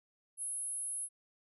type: tone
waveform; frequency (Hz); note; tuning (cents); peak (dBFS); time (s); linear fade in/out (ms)
sine; 10620; E9; +12; -36; 0.37-1.09; 50
effects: none